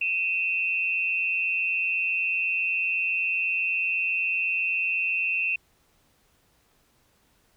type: tone pair together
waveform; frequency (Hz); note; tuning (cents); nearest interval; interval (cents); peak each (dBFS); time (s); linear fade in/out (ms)
sine; 2526 / 2706; D#7 / E7; +26 / +45; minor second; 119; -26; 0.01-5.56; 5
effects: pink hiss -65 dBFS RMS until 7.56 s